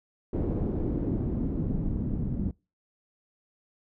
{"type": "noise with low-pass filter sweep", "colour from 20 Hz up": "pink", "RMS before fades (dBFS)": -29, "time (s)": [0.33, 2.51], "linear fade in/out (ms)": 2, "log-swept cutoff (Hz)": [370, 200], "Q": 1.7, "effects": ["noise-tail reverb RT60 0.3 s tail -26 dB re dry"]}